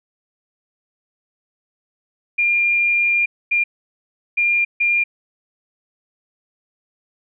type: tone bursts at uneven times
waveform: sine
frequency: 2402 Hz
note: D7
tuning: 38 cents sharp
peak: -14 dBFS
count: 4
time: 2.38-3.26 / 3.51-3.64 / 4.37-4.65 / 4.8-5.04 s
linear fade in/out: 10 ms
effects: none